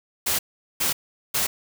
white noise bursts, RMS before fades -23 dBFS, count 3, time 0.26-1.47 s, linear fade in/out 10 ms, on 130 ms, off 410 ms, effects none

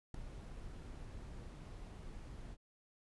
brown noise with ADSR envelope, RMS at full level -38 dBFS, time 0.14-2.57 s, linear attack 4 ms, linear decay 3 ms, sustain -11 dB, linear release 45 ms, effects resampled to 24000 Hz

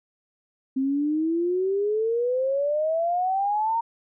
sine exponential sweep, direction up, 261.6 to 932.3 Hz, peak -21 dBFS, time 0.76-3.81 s, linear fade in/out 10 ms, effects none

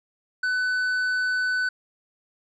triangle tone with tanh clipping, 1500 Hz, F#6, 23 cents sharp, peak -23 dBFS, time 0.43-1.69 s, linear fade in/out 5 ms, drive 10 dB, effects none

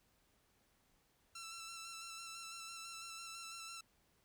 10% pulse tone with vibrato, 1340 Hz, E6, 28 cents sharp, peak -39 dBFS, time 1.35-3.81 s, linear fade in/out 5 ms, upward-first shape square, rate 6 Hz, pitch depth 19 cents each way, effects pink hiss -75 dBFS RMS until 4.24 s

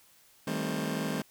sawtooth chord, A half-diminished seventh, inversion second, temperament just, 158.4 / 198 / 220 / 264 Hz, Eb3 / G3 / A3 / C4, +31 / +18 / 0 / +16 cents, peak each -32 dBFS, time 0.47-1.22 s, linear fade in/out 5 ms, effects white hiss -61 dBFS RMS until 1.3 s

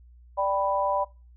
sine chord, G major, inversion second, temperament equal, 587.3 / 784 / 987.8 Hz, D5 / G5 / B5, 0 / 0 / 0 cents, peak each -26 / -29 / -26 dBFS, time 0.37-1.05 s, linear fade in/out 20 ms, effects noise-tail reverb RT60 0.3 s tail -21 dB re dry + added 60 Hz sine -49 dBFS peak until 1.36 s

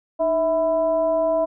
sine tone with frequency modulation, 651 Hz, E5, 22 cents flat, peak -17 dBFS, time 0.19-1.46 s, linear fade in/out 20 ms, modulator 344 Hz, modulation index 0.53, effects none

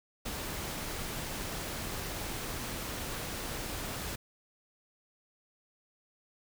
pink noise, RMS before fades -38 dBFS, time 0.25-4.16 s, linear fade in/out 10 ms, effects none

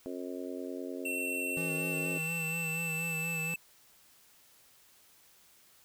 harmonic tone, 89.9 Hz, F#2, 49 cents flat, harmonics 3 / 4 / 5 / 6 / 7, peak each -40 / -42 / -44 / -46 / -47 dBFS, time 0.06-2.18 s, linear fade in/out 0 ms
square tone with pitch glide, 2707 to 2638 Hz, E7 to E7, +45 to +1 cents, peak -34 dBFS, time 1.05-3.56 s, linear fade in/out 5 ms, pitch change -44 cents, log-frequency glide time 1.71-3.37 s
square tone with vibrato, 163.2 Hz, E3, 17 cents flat, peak -38 dBFS, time 1.57-3.54 s, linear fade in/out 0 ms, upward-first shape sine, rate 4.2 Hz, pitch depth 46 cents each way
effects white hiss -62 dBFS RMS until 5.84 s

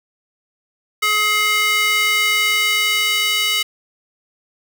square tone with high-pass filter sweep, 423.4 Hz, G#4, 33 cents sharp, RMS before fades -17 dBFS, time 1.02-3.63 s, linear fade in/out 10 ms, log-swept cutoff 1700 to 2600 Hz, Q 2.5, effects none

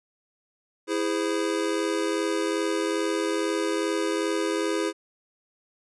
square chord, E augmented, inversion none, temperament just, 329.6 / 412 / 515 Hz, E4 / G#4 / B#4, 0 / -14 / -28 cents, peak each -28 / -29 / -32 dBFS, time 0.87-4.93 s, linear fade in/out 50 ms, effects resampled to 24000 Hz

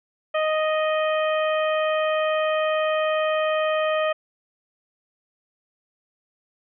harmonic tone, 622.3 Hz, D#5, in tune, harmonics 1 / 2 / 3 / 4 / 5, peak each -21 / -27 / -31 / -33 / -35 dBFS, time 0.34-4.13 s, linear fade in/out 10 ms, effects none

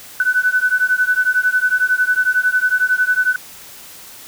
sine beating tone pair, 1494 / 1505 Hz, F#6 / F#6, +16 / +29 cents, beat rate 11 Hz, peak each -16 dBFS, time 0.2-3.36 s, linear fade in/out 2 ms, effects white hiss -38 dBFS RMS until 4.27 s

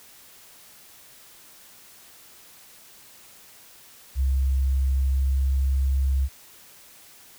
sine tone with pitch glide, 66.6 to 67.22 Hz, C2 to C2, +31 to +47 cents, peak -19 dBFS, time 4.15-6.29 s, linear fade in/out 50 ms, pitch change +16 cents, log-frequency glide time 4.46-5.61 s, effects white hiss -50 dBFS RMS until 7.38 s

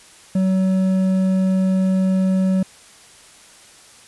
triangle tone with hard clipping, 188.4 Hz, F#3, 32 cents sharp, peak -16 dBFS, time 0.35-2.63 s, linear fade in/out 5 ms, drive 9 dB, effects white hiss -46 dBFS RMS until 4.07 s + resampled to 24000 Hz

